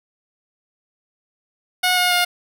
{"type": "tone with pitch steps", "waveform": "10% pulse", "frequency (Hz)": [728, 719.6, 711.4], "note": ["F#5", "F#5", "F5"], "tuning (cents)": [-28, -48, 32], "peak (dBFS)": -7, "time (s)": [1.83, 2.25], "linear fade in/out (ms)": 10, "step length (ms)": 140, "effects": []}